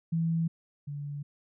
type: tone pair in turn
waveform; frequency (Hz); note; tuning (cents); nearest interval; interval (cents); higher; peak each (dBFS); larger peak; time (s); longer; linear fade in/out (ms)
sine; 164.81 / 144.28; E3 / D3; 0 / -30; major second; 230; first; -25 / -34; first; 0.12-0.48 / 0.87-1.23; neither; 10
effects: none